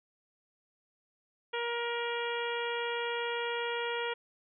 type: harmonic tone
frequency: 472.5 Hz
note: A#4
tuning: 23 cents sharp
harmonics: 1 / 2 / 3 / 4 / 5 / 6 / 7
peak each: -35 / -38 / -40 / -41 / -42 / -43 / -43 dBFS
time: 1.53-4.14 s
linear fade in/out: 10 ms
effects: none